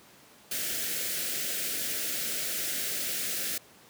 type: band-stop noise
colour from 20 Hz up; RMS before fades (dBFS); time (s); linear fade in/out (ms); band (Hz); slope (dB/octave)
white; -32; 0.51-3.58; 5; 670 to 1400; 48
effects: pink hiss -55 dBFS RMS until 3.89 s + high-pass 150 Hz 12 dB/octave